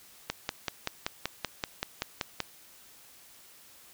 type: click train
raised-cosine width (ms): 0.2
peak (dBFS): -12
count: 12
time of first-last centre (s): 0.3-2.403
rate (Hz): 5.23
effects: white hiss -55 dBFS RMS until 3.93 s